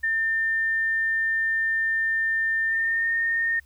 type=tone with pitch glide; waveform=sine; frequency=1800 to 1831.5 Hz; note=A6 to A#6; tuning=+39 to -31 cents; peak=-21 dBFS; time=0.03-3.6 s; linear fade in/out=10 ms; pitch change=+30 cents; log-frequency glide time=2.66-3.1 s; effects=added 69 Hz sine -53 dBFS peak until 3.65 s + white hiss -64 dBFS RMS until 3.65 s